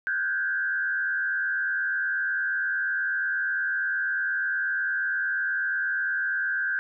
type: tone with frequency modulation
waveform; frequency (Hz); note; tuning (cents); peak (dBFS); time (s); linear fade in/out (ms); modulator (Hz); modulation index
sine; 1566; G6; -2; -24; 0.07-6.79; 0; 88.4; 0.99
effects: none